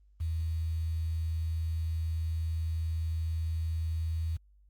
sine tone with quantisation, 81.2 Hz, E2, 26 cents flat, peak -29 dBFS, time 0.2-4.37 s, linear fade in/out 10 ms, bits 9, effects added 50 Hz sine -58 dBFS peak until 4.69 s + Opus 32 kbps

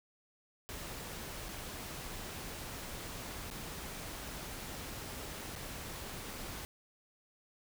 pink noise with dropouts, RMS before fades -44 dBFS, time 0.69-6.65 s, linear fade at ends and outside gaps 0 ms, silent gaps 1.485-1.489 / 3.502-3.511 / 5.554-5.56 s, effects none

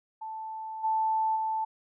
sine tone with level steps, 880 Hz, A5, in tune, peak -35 / -24 / -27 dBFS, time 0.21-1.65 s, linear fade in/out 10 ms, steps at 0.83 / 1.35 s, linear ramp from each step 20 ms, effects none

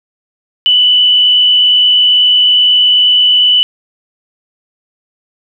sine tone with frequency modulation, 2982 Hz, F#7, 13 cents sharp, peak -5 dBFS, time 0.66-3.63 s, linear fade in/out 0 ms, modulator 62.3 Hz, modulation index 0.76, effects none

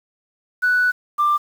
sine tone pair in turn, 1482 / 1185.5 Hz, F#6 / D6, +2 / +16 cents, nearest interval major third, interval 386 cents, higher first, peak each -13 dBFS, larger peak neither, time 0.62-0.92 / 1.18-1.38 s, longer first, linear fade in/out 20 ms, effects tanh soft clip ceiling -10 dBFS + 7-bit

